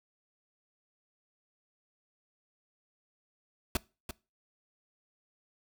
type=noise with echo; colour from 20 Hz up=pink; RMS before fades=-29 dBFS; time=3.75-3.77 s; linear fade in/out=2 ms; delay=340 ms; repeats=1; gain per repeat=-10 dB; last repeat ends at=4.11 s; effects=noise-tail reverb RT60 0.3 s tail -22 dB re dry